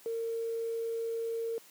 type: tone with tanh clipping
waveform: triangle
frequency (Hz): 457.6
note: A#4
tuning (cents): -32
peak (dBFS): -31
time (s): 0.06-1.58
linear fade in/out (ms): 0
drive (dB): 2
effects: white hiss -57 dBFS RMS until 1.7 s + high-pass 200 Hz 12 dB/octave